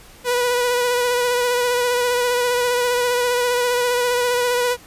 sawtooth tone with vibrato, 490 Hz, B4, 14 cents flat, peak -13 dBFS, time 0.24-4.77 s, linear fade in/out 50 ms, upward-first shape sine, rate 15 Hz, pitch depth 25 cents each way, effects pink hiss -45 dBFS RMS until 4.86 s + resampled to 32000 Hz

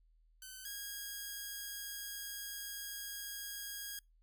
5% pulse tone pair in turn, 1524 / 1638.7 Hz, G6 / G#6, -49 / -24 cents, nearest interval minor second, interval 125 cents, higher second, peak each -37 / -31 dBFS, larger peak second, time 0.42-0.65 / 0.65-3.99 s, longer second, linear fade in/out 2 ms, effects noise-tail reverb RT60 0.2 s tail -26 dB re dry + added 40 Hz sine -65 dBFS peak until 4.22 s

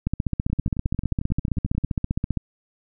two click trains, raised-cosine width 5 ms, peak -10 / -17 dBFS, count 36 / 16, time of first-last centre 0.07-2.373 / 0.5-1.839 s, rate 15.2 / 11.2 Hz, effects none

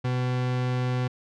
40% pulse tone, 125.7 Hz, B2, 31 cents sharp, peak -23 dBFS, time 0.04-1.08 s, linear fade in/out 10 ms, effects low-pass 4000 Hz 12 dB/octave

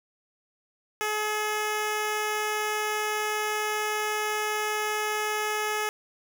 10% pulse tone, 425.1 Hz, G#4, 40 cents sharp, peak -18 dBFS, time 1.01-5.89 s, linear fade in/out 0 ms, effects none

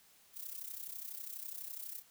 violet noise with amplitude modulation, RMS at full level -42 dBFS, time 0.33-2.03 s, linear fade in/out 50 ms, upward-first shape sine, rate 32.1 Hz, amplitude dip 75%, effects white hiss -65 dBFS RMS until 2.1 s

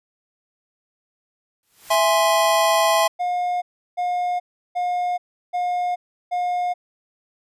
white noise with exponential growth, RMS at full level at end -33 dBFS, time 1.63-1.95 s, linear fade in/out 1 ms, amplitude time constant 69 ms
square chord, E augmented, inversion none, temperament equal, 659.3 / 830.6 / 1046.5 Hz, E5 / G#5 / B#5, 0 / 0 / 0 cents, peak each -19 / -22 / -21 dBFS, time 1.9-3.08 s, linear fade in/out 10 ms
triangle tone bursts, 715 Hz, F5, 41 cents sharp, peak -18 dBFS, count 5, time 3.19-6.74 s, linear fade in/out 20 ms, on 430 ms, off 350 ms
effects resampled to 32000 Hz

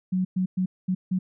sine tone bursts at uneven times, 185 Hz, F#3, in tune, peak -21 dBFS, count 5, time 0.12-0.25 / 0.36-0.46 / 0.57-0.66 / 0.88-0.95 / 1.11-1.19 s, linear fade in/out 10 ms, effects none

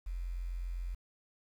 sine tone with quantisation, 43.89 Hz, F1, 9 cents sharp, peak -35 dBFS, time 0.06-0.95 s, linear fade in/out 10 ms, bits 10, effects none

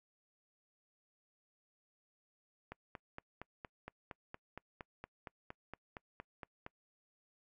click train, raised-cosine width 0.5 ms, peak -30 dBFS, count 18, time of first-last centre 2.72-6.664 s, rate 4.31 Hz, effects noise-tail reverb RT60 0.1 s tail -26 dB re dry

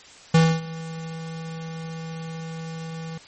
square tone with ADSR envelope, 162.8 Hz, E3, 21 cents flat, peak -12 dBFS, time 0.34-3.18 s, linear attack 7 ms, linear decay 260 ms, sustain -20 dB, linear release 5 ms, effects white hiss -47 dBFS RMS until 3.27 s + MP3 32 kbps

